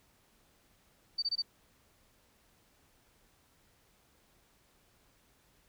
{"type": "tone bursts", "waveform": "sine", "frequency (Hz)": 4603, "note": "D8", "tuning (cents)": -36, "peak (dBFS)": -29, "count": 4, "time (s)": [1.18, 1.422], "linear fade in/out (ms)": 10, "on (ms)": 44, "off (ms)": 22, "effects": ["pink hiss -68 dBFS RMS until 5.68 s"]}